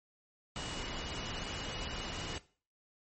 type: tone in noise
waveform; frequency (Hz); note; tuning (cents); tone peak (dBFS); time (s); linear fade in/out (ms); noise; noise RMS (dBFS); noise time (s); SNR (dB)
sine; 2910; F#7; -29; -48; 0.56-2.38; 0; pink; -40; 0.56-2.38; -11
effects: noise-tail reverb RT60 0.4 s tail -18 dB re dry + MP3 32 kbps